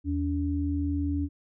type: tone pair together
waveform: sine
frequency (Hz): 81.13 / 285.7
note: E2 / D4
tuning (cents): -27 / -48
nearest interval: octave + minor seventh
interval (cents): 2179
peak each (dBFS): -28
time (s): 0.04-1.29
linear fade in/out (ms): 50
effects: none